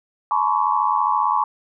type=tone cluster; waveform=sine; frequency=856 / 968 / 1060 / 1135 Hz; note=A5 / B5 / C6 / C#6; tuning=-48 / -35 / +22 / +41 cents; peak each=-22 dBFS; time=0.31-1.44 s; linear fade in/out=2 ms; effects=none